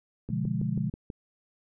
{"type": "click train", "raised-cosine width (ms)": 3, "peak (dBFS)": -24, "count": 6, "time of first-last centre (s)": [0.29, 1.102], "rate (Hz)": 6.16}
{"type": "chord", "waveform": "sine", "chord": "B diminished seventh", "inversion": "none", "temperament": "equal", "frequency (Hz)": [123.47, 146.83, 174.61, 207.7], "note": ["B2", "D3", "F3", "Ab3"], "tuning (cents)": [0, 0, 0, 0], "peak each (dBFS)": -32, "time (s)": [0.3, 0.9], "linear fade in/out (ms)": 5}
{"effects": []}